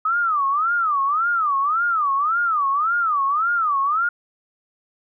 sine tone with vibrato, 1244.5 Hz, D#6, in tune, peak -17 dBFS, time 0.05-4.09 s, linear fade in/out 5 ms, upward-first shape sine, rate 1.8 Hz, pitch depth 230 cents each way, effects none

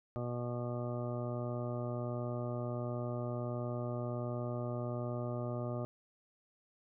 harmonic tone, 121.4 Hz, B2, 29 cents flat, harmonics 1 / 2 / 3 / 4 / 5 / 6 / 7 / 9 / 10, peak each -38 / -43 / -44 / -48 / -42 / -52 / -55 / -55 / -50 dBFS, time 0.16-5.85 s, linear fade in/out 0 ms, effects none

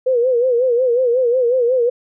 sine tone with vibrato, 493.9 Hz, B4, in tune, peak -12 dBFS, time 0.06-1.9 s, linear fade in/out 10 ms, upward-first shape sine, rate 5.5 Hz, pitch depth 100 cents each way, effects none

